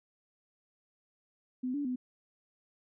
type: tone with pitch steps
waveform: sine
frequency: 253.5 / 287.7 / 251.7 Hz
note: B3 / D4 / B3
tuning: +45 / -36 / +33 cents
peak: -31 dBFS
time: 1.63-1.96 s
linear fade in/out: 10 ms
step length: 110 ms
effects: none